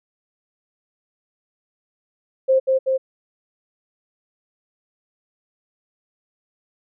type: tone with echo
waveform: sine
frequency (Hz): 527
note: C5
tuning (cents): +12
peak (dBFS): -12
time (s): 2.48-2.6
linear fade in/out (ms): 20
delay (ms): 190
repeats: 2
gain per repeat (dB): -2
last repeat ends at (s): 2.98
effects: none